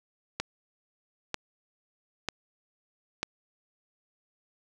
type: click train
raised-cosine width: 0.2 ms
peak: -12 dBFS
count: 4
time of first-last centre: 0.4-3.23 s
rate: 1.06 Hz
effects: none